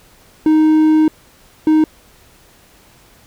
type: tone bursts at uneven times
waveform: triangle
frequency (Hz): 311.5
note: D#4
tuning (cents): +2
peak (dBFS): -6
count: 2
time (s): 0.46-1.08 / 1.67-1.84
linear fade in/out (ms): 2
effects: pink hiss -48 dBFS RMS until 3.26 s

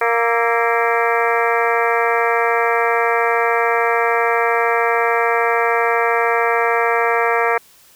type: harmonic tone with a mistuned harmonic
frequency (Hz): 233.1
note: A#3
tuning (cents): 0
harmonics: 2 / 3 / 4 / 5 / 6 / 7 / 8 / 9 / 10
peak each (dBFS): -19 / -21 / -22 / -23 / -24 / -24 / -25 / -26 / -26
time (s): 0.01-7.58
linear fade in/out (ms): 5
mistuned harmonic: 6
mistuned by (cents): -79
effects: white hiss -49 dBFS RMS until 7.95 s

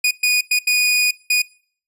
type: tone bursts at uneven times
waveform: sawtooth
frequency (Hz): 2468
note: D#7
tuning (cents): -15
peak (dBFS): -10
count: 5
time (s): 0.04-0.11 / 0.23-0.41 / 0.51-0.59 / 0.67-1.11 / 1.3-1.42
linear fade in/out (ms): 5
effects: noise-tail reverb RT60 0.5 s tail -24 dB re dry + resampled to 32000 Hz

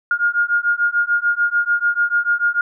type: beating tone pair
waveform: sine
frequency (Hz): 1417 / 1423.8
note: F6 / F6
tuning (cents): +25 / +33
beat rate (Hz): 6.8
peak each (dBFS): -18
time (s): 0.11-2.61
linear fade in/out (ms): 2
effects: none

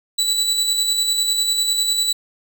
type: tone with tremolo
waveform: 30% pulse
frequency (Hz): 3951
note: B7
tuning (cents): 0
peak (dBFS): -13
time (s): 0.18-2.13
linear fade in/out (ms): 10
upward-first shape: square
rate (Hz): 10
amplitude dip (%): 35
effects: none

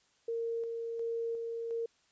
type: tone with tremolo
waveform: sine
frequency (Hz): 461.1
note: A#4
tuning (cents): -19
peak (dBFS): -32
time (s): 0.28-1.86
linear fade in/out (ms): 5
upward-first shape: square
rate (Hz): 1.4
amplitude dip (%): 30
effects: white hiss -70 dBFS RMS until 2.11 s + resampled to 16000 Hz

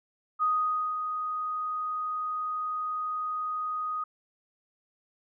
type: tone with ADSR envelope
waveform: sine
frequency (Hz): 1246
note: D#6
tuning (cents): +2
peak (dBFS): -22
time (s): 0.39-4.04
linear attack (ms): 35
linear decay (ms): 530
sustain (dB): -7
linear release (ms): 6
effects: none

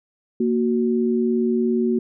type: tone pair together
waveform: sine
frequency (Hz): 233.1 / 370.3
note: A#3 / F#4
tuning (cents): 0 / +1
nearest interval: minor sixth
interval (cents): 801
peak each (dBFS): -19 / -21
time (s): 0.4-1.99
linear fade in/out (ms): 5
effects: none

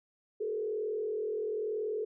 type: tone with frequency modulation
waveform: sine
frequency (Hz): 430.8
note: A4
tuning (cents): -37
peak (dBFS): -31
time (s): 0.4-2.05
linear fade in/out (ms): 10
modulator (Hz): 41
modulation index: 0.83
effects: none

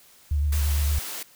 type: tone with vibrato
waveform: sine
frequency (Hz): 73.1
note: D2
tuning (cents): -7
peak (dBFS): -20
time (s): 0.31-0.99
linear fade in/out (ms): 5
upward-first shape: triangle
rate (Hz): 8.7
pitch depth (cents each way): 61
type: high-pass noise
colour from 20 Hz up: white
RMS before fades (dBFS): -34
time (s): 0.52-1.23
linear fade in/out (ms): 5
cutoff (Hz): 260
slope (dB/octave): 12
effects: white hiss -54 dBFS RMS until 1.35 s

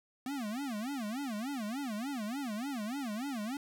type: tone with vibrato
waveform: square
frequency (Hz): 243.4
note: B3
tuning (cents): -25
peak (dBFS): -36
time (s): 0.26-3.57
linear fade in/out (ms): 2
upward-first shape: sine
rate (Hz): 3.4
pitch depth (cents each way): 290
effects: none

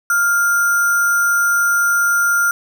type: tone with sample-and-hold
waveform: sine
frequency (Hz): 1403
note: F6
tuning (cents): +8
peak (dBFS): -12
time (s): 0.1-2.51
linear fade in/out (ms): 2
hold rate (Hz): 7350
effects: none

